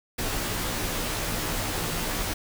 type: noise with comb filter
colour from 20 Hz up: pink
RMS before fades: -29 dBFS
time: 0.18-2.34 s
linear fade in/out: 10 ms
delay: 15 ms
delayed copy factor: -1
effects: none